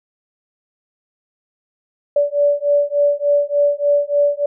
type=beating tone pair; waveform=sine; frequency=576 / 579.4 Hz; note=D5 / D5; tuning=-34 / -24 cents; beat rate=3.4 Hz; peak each=-16 dBFS; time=2.16-4.46 s; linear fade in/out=5 ms; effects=none